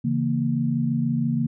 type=chord; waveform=sine; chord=A# diminished; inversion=first; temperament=equal; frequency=138.59 / 164.81 / 233.1 Hz; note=C#3 / E3 / A#3; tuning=0 / 0 / 0 cents; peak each=-25 / -27 / -23 dBFS; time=0.04-1.47 s; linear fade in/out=10 ms; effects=none